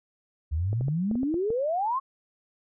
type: exponential sweep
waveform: sine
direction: up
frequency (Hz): 71.7 to 1108.7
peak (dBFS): -24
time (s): 0.51-2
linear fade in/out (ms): 20
type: clicks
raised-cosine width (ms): 2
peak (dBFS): -23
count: 8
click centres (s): 0.73 / 0.81 / 0.883 / 1.113 / 1.155 / 1.232 / 1.342 / 1.504
effects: none